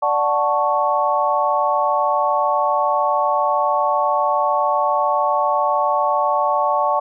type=chord; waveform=sine; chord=D major seventh; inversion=none; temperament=equal; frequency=587.3 / 740 / 880 / 1108.7 Hz; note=D5 / F#5 / A5 / C#6; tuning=0 / 0 / 0 / 0 cents; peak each=-21 / -22 / -20 / -20 dBFS; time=0.02-7 s; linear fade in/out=10 ms; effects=none